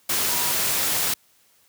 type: tone in noise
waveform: sine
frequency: 963 Hz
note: B5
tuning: 44 cents flat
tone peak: -33 dBFS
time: 0.29-0.52 s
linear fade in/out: 5 ms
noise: white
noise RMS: -23 dBFS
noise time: 0.09-1.14 s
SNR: -13 dB
effects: white hiss -60 dBFS RMS until 1.68 s + high-pass 60 Hz 12 dB/octave